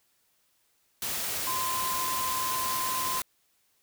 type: tone in noise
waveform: sine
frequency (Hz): 1033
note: C6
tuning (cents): -22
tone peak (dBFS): -30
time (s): 1.47-3.2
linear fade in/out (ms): 2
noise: white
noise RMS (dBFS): -32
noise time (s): 1.02-3.22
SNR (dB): -1
effects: white hiss -70 dBFS RMS until 3.82 s